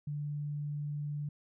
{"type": "tone", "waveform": "sine", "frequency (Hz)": 146.83, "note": "D3", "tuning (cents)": 0, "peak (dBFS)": -34, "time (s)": [0.07, 1.29], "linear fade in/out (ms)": 5, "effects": []}